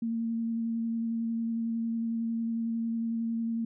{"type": "tone with vibrato", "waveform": "sine", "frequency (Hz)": 228.8, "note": "A#3", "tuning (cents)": -32, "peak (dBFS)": -28, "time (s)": [0.02, 3.65], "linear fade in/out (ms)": 5, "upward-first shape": "square", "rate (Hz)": 11, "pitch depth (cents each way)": 10, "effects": []}